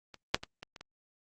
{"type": "clicks", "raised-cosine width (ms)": 0.2, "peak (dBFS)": [-29, -6, -22, -25, -29, -28], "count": 6, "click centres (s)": [0.143, 0.345, 0.435, 0.63, 0.762, 0.81], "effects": ["Opus 24 kbps"]}